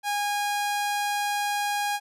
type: tone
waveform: sawtooth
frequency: 820 Hz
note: G#5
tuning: 22 cents flat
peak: -21 dBFS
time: 0.03-2 s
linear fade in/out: 50 ms
effects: resampled to 32000 Hz